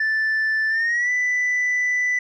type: tone with pitch glide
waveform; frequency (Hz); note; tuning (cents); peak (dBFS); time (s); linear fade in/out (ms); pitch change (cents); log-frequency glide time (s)
sine; 1760 to 1987; A6 to B6; 0 to +10; -16; 0-2.19; 5; +210; 0.69-1.11
effects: tanh soft clip ceiling -17 dBFS